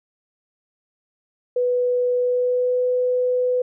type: tone with pitch glide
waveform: sine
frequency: 493.9 to 499.6 Hz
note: B4 to B4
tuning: 0 to +20 cents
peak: -17 dBFS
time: 1.56-3.62 s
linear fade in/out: 5 ms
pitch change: +20 cents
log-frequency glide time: 2.17-2.85 s
effects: none